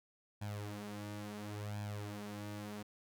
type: tone with flanger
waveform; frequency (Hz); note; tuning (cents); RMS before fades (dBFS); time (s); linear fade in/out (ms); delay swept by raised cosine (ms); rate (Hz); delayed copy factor
sawtooth; 103.83; G#2; 0; -44; 0.41-2.83; 10; 1.2 to 6.3; 0.72; +0.75
effects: none

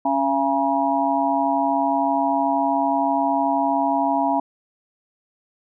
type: tone cluster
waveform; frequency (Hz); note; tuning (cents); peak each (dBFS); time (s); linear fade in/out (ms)
sine; 277.5 / 680 / 828 / 959; C#4 / F5 / G#5 / A#5; +2 / -46 / -5 / +49; -23; 0.05-4.4; 5
effects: none

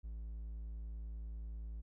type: tone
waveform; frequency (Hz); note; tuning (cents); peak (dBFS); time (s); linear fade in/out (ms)
triangle; 55.1; A1; +3; -40; 0.03-1.82; 20
effects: none

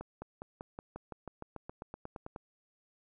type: accelerating click train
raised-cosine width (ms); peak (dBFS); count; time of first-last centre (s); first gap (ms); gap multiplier
1; -28; 17; 0.01-2.361; 210; 0.95
effects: none

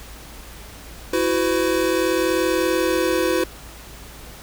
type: chord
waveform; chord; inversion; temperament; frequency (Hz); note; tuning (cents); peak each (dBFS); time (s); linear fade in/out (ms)
square; E suspended second; none; equal with one note detuned; 329.6 / 370 / 505.4; E4 / F#4 / B4; 0 / 0 / +40; -23; 1.13-3.44; 5
effects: added 55 Hz sine -41 dBFS peak until 4.42 s + pink hiss -41 dBFS RMS until 4.42 s

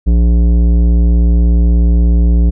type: tone with tanh clipping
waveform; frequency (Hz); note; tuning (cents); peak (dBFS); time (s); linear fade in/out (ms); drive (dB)
triangle; 58.27; A#1; 0; -8; 0.06-2.51; 20; 17
effects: none

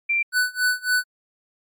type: tone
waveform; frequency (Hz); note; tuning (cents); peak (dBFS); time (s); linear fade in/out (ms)
sine; 2361; D7; +9; -18; 0.09-0.23; 10
type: tone with tremolo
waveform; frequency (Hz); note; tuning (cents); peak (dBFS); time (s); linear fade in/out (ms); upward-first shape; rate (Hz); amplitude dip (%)
square; 1494; F#6; +16; -17; 0.32-1.04; 50; sine; 3.6; 95
effects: MP3 64 kbps

